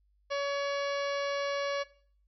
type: harmonic tone with a mistuned harmonic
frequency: 564 Hz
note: C#5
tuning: 30 cents sharp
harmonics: 1 / 2 / 3 / 4 / 5 / 6 / 7 / 8 / 9 / 10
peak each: -31 / -37 / -41 / -43 / -45 / -47 / -48 / -49 / -50 / -51 dBFS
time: 0.3-1.84 s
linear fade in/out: 20 ms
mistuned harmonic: 7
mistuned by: +49 cents
effects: noise-tail reverb RT60 0.5 s tail -18 dB re dry + added 50 Hz sine -66 dBFS peak until 2.27 s